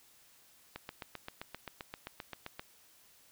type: click train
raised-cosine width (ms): 0.3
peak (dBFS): -25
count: 15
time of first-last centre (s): 0.76-2.595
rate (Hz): 7.63
effects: white hiss -63 dBFS RMS until 3.31 s